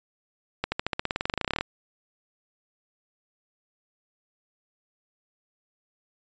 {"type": "accelerating click train", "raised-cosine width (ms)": 0.3, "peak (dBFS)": -10, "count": 22, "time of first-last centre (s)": [0.64, 1.61], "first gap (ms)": 80, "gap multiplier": 0.94, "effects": ["resampled to 16000 Hz"]}